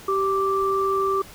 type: tone pair together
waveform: sine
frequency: 388.8 / 1172.8 Hz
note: G4 / D6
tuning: -14 / -3 cents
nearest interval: octave + perfect fifth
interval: 1911 cents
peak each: -22 / -22 dBFS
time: 0.08-1.22 s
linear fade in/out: 5 ms
effects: pink hiss -44 dBFS RMS until 1.34 s